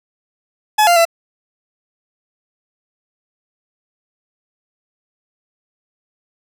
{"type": "tone with pitch steps", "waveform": "40% pulse", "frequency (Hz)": [852, 695, 671], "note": ["G#5", "F5", "E5"], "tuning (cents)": [44, -9, 31], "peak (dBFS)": -8, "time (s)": [0.78, 1.053], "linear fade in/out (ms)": 10, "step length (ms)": 91, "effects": []}